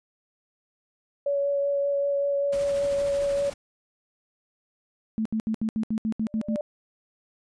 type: tone with vibrato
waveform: sine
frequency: 564 Hz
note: C#5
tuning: 30 cents sharp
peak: -22 dBFS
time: 1.26-3.5 s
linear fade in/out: 5 ms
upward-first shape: sine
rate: 5.2 Hz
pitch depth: 10 cents each way
type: noise with tremolo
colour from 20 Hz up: pink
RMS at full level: -39 dBFS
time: 2.52-3.54 s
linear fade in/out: 10 ms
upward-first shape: sine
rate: 13 Hz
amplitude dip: 35%
type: tone bursts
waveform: sine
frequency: 220 Hz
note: A3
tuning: in tune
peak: -23 dBFS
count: 10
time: 5.18-6.559 s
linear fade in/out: 0 ms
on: 74 ms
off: 71 ms
type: tone with exponential growth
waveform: sine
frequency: 594 Hz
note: D5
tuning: 20 cents sharp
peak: -25 dBFS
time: 6.21-6.61 s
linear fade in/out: 2 ms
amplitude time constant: 86 ms
effects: resampled to 22050 Hz